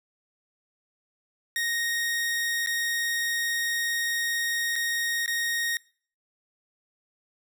sawtooth tone with dropouts, 1864.7 Hz, A#6, in tune, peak -22 dBFS, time 1.56-5.77 s, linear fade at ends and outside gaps 1 ms, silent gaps 2.662-2.671 / 4.757-4.761 / 5.261-5.278 s, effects noise-tail reverb RT60 0.5 s tail -25 dB re dry

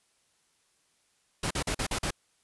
pink noise bursts, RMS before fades -30 dBFS, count 6, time 1.43-2.107 s, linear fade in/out 5 ms, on 77 ms, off 43 ms, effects white hiss -70 dBFS RMS until 2.43 s + resampled to 24000 Hz

